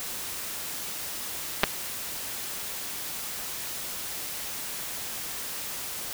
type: clicks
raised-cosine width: 0.3 ms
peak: -3 dBFS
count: 2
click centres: 1.634 / 1.639 s
effects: white hiss -35 dBFS RMS until 6.13 s